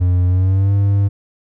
triangle tone with pitch glide, 90 to 99.86 Hz, F#2 to G2, -47 to +33 cents, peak -9 dBFS, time 0-1.09 s, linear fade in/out 20 ms, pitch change +180 cents, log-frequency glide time 0.27-0.73 s, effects none

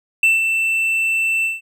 triangle tone with ADSR envelope, 2670 Hz, E7, 22 cents sharp, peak -8 dBFS, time 0.23-1.61 s, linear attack 3 ms, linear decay 170 ms, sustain -6 dB, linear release 170 ms, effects none

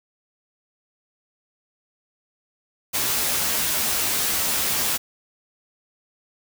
white noise with comb filter, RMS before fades -23 dBFS, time 2.93-4.98 s, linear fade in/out 20 ms, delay 13 ms, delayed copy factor +0.55, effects none

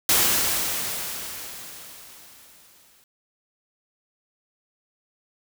white noise with exponential decay, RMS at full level -18 dBFS, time 0.09-3.04 s, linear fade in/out 2 ms, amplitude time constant 640 ms, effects none

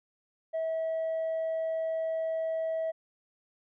triangle tone with tanh clipping, 647 Hz, E5, 32 cents flat, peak -29 dBFS, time 0.53-2.92 s, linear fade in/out 20 ms, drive 6 dB, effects none

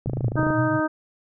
click train, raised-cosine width 2 ms, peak -15 dBFS, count 13, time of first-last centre 0.06-0.504 s, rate 27 Hz
pink band-pass noise, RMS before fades -27 dBFS, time 0.07-0.8 s, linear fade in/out 5 ms, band 110 to 140 Hz, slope 96 dB/octave
harmonic tone, 311.1 Hz, D#4, in tune, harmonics 1 / 2 / 3 / 4 / 5, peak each -23 / -26 / -30 / -29 / -29 dBFS, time 0.36-0.88 s, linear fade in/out 20 ms
effects none

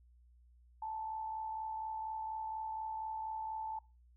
sine tone with amplitude modulation, 878 Hz, A5, 4 cents flat, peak -36 dBFS, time 0.82-3.79 s, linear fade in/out 5 ms, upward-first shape sine, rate 64.2 Hz, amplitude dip 45%, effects noise-tail reverb RT60 0.3 s tail -22 dB re dry + added 60 Hz sine -61 dBFS peak until 4.16 s

